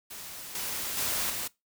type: noise with level steps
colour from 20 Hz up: white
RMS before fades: -42 / -34 / -30 / -34 dBFS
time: 0.1-1.48 s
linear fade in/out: 10 ms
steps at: 0.55 / 0.97 / 1.3 s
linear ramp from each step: 2 ms
effects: noise-tail reverb RT60 0.2 s tail -21 dB re dry